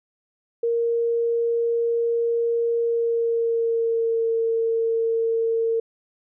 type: tone with pitch glide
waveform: sine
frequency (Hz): 466.2 to 455.3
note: A#4 to A#4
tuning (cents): 0 to -41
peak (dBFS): -19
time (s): 0.63-5.8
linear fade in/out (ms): 5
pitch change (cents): -41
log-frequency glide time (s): 2.81-4.31
effects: none